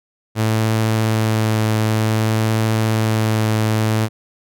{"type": "tone with vibrato", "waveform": "sawtooth", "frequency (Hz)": 110, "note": "A2", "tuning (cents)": 0, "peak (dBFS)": -11, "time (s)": [0.35, 4.09], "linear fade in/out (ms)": 50, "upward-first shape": "triangle", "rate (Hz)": 0.54, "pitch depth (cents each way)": 14, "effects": []}